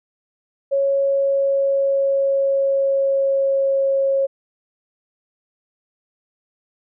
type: tone with pitch glide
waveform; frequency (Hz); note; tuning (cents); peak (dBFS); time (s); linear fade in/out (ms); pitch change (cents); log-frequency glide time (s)
sine; 552 to 545; C#5 to C#5; -7 to -29; -15; 0.71-4.27; 20; -22; 0.98-3.84
effects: none